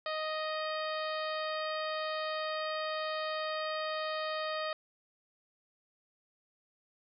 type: harmonic tone with a mistuned harmonic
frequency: 623 Hz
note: D#5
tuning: 2 cents sharp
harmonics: 1 / 2 / 3 / 4 / 5 / 6 / 7 / 8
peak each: -36 / -38 / -42 / -47 / -47 / -47 / -48 / -50 dBFS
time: 0.06-4.73 s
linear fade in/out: 2 ms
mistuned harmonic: 8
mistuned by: -53 cents
effects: none